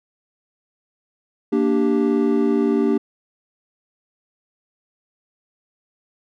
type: chord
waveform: triangle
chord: G minor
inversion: first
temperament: equal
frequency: 233.1 / 293.7 / 392 Hz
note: Bb3 / D4 / G4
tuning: 0 / 0 / 0 cents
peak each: -18 dBFS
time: 1.52-2.98 s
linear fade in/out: 10 ms
effects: none